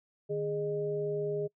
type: tone cluster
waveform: sine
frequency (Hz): 151.9 / 413.5 / 614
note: D#3 / G#4 / D#5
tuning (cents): -41 / -8 / -23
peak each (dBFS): -38 / -31 / -39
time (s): 0.29-1.48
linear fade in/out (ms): 20
effects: noise-tail reverb RT60 0.1 s tail -25 dB re dry